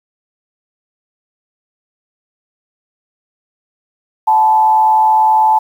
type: tone with frequency modulation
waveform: sine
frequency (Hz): 871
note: A5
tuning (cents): -18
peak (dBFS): -7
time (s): 4.27-5.59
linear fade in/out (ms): 10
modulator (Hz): 130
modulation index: 0.43
effects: 7-bit